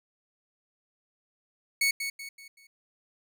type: tone with echo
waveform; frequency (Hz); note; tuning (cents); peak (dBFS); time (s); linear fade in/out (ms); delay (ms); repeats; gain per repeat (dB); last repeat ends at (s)
sawtooth; 2217; C#7; 0; -19; 1.81-1.91; 5; 190; 4; -8; 2.67
effects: none